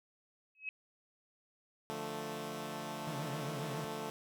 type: tone with exponential growth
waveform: sine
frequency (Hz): 2559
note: D#7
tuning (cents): +48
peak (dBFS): -33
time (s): 0.55-0.69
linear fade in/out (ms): 1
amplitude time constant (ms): 30
type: chord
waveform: 10% pulse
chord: D minor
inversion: none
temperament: equal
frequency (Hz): 146.83 / 174.61 / 220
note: D3 / F3 / A3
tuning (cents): 0 / 0 / 0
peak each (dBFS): -37 / -38 / -34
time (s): 1.9-4.1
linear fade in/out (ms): 0
type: tone with vibrato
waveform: 40% pulse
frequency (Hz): 146.83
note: D3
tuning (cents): 0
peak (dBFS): -39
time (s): 3.07-3.85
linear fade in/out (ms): 5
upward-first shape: sine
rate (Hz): 7.3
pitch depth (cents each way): 140
effects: none